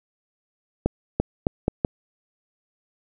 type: accelerating click train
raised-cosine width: 2 ms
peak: -6 dBFS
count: 5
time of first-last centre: 0.86-1.848 s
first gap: 340 ms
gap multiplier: 0.79
effects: none